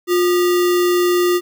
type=tone with sample-and-hold; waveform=sine; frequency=354.8 Hz; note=F4; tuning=27 cents sharp; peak=-12 dBFS; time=0.07-1.41 s; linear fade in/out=50 ms; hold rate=1575 Hz; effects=none